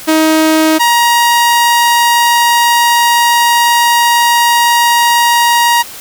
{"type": "tone pair in turn", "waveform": "sawtooth", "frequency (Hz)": [315.7, 946], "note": ["D#4", "A#5"], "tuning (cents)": [25, 25], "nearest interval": "octave + perfect fifth", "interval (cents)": 1900, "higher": "second", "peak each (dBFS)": -3, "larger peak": "neither", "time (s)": [[0.07, 0.79], [0.79, 5.83]], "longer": "second", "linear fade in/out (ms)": 20, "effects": ["white hiss -29 dBFS RMS until 6 s"]}